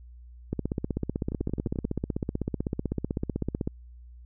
two click trains, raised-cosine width 3 ms, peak -20 / -15 dBFS, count 7 / 51, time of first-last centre 1.32-1.846 / 0.53-3.675 s, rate 11.4 / 15.9 Hz, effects added 60 Hz sine -45 dBFS peak until 4.25 s

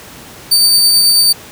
sawtooth tone with tremolo, 4596 Hz, D8, 38 cents flat, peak -3 dBFS, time 0.51-1.33 s, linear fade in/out 10 ms, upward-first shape triangle, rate 9.2 Hz, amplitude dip 25%, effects pink hiss -34 dBFS RMS until 1.51 s + high-pass 80 Hz 12 dB/octave

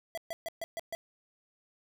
square tone bursts, 664 Hz, E5, 12 cents sharp, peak -35 dBFS, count 6, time 0.15-0.95 s, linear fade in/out 0 ms, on 25 ms, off 130 ms, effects none

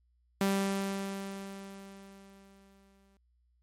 sawtooth tone with exponential decay, 196 Hz, G3, in tune, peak -22 dBFS, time 0.41-3.17 s, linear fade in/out 2 ms, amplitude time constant 600 ms, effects added 60 Hz sine -67 dBFS peak until 3.62 s + MP3 64 kbps

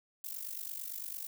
violet noise with amplitude modulation, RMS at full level -38 dBFS, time 0.24-1.27 s, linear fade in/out 5 ms, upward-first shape sine, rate 48.9 Hz, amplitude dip 80%, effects none

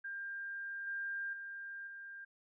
sine tone with level steps, 1597 Hz, G6, 32 cents sharp, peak -40 / -37 / -43 / -46 dBFS, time 0.04-2.25 s, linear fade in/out 10 ms, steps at 0.87 / 1.33 / 1.87 s, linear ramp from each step 2 ms, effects none

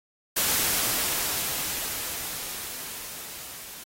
white noise with level ramp, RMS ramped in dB -23 to -42 dBFS, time 0.36-3.84 s, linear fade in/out 10 ms, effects AAC 48 kbps

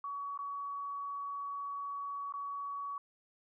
sine tone with dropouts, 1129 Hz, C#6, 31 cents sharp, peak -37 dBFS, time 0.04-2.98 s, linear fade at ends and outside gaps 2 ms, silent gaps 0.376-0.389 / 2.324-2.338 s, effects none

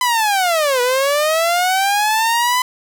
sawtooth linear two-way sweep, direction down then up, 1013 to 484.4 to 1013 Hz, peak -10 dBFS, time 0.01-2.62 s, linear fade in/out 2 ms, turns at 0.81 s, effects none

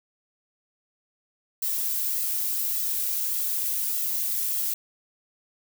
violet noise with flanger, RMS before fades -27 dBFS, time 1.62-4.74 s, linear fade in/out 5 ms, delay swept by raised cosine 1.5 to 2.6 ms, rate 1.7 Hz, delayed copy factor +0.5, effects none

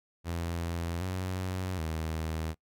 sawtooth tone with pitch steps, 84.8 / 92.7 / 79.8 Hz, E2 / F#2 / D#2, +50 / +4 / +44 cents, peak -28 dBFS, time 0.24-2.55 s, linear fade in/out 50 ms, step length 770 ms, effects noise-tail reverb RT60 0.1 s tail -22 dB re dry

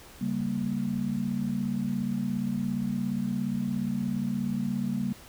sine chord, G diminished, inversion second, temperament equal, 138.59 / 196 / 233.1 Hz, Db3 / G3 / Bb3, 0 / 0 / 0 cents, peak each -35 / -30 / -30 dBFS, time 0.21-5.13 s, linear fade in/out 5 ms, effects pink hiss -50 dBFS RMS until 5.28 s

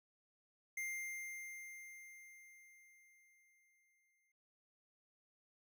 square tone with exponential decay, 2100 Hz, C7, 6 cents sharp, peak -40 dBFS, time 0.77-4.32 s, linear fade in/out 5 ms, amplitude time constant 770 ms, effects none

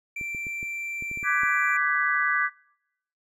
triangle tone, 2349 Hz, D7, in tune, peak -29 dBFS, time 0.16-1.77 s, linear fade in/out 5 ms
clicks, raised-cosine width 3 ms, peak -29 dBFS, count 9, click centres 0.212 / 0.348 / 0.468 / 0.629 / 1.024 / 1.114 / 1.174 / 1.229 / 1.434 s
sine chord, G# half-diminished seventh, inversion second, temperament equal with one note detuned, 1174.7 / 1510.2 / 1661.2 / 1975.5 Hz, D6 / F#6 / G#6 / B6, 0 / +35 / 0 / 0 cents, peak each -27 dBFS, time 1.23-2.5 s, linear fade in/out 50 ms
effects noise-tail reverb RT60 0.8 s tail -24 dB re dry

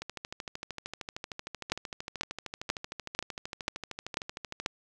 two click trains, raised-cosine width 0.2 ms, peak -11 / -20 dBFS, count 7 / 61, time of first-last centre 1.72-4.661 / 0.02-4.6 s, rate 2.04 / 13.1 Hz, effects none

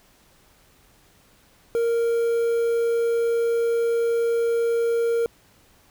triangle tone with quantisation, 465.1 Hz, A#4, 4 cents flat, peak -17 dBFS, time 1.75-5.26 s, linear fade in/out 0 ms, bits 7, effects pink hiss -57 dBFS RMS until 5.9 s

